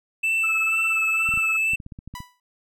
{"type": "tone with vibrato", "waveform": "triangle", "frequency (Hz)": 2637, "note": "E7", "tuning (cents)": 0, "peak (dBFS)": -18, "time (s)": [0.23, 1.76], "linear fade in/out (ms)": 10, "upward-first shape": "sine", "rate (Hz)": 2.1, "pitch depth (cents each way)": 20}
{"type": "tone with tremolo", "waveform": "sine", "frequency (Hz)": 1318.5, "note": "E6", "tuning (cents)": 0, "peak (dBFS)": -27, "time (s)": [0.43, 1.57], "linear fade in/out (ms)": 10, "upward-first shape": "sine", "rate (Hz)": 17, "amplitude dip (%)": 90}
{"type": "clicks", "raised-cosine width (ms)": 5, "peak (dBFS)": -25, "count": 11, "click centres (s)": [1.29, 1.339, 1.375, 1.735, 1.802, 1.864, 1.922, 1.989, 2.076, 2.14, 2.204]}
{"type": "tone with exponential decay", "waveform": "sawtooth", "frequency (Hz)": 988, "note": "B5", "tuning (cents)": 0, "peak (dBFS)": -28, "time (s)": [2.15, 2.4], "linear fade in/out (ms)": 2, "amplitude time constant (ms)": 53}
{"effects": []}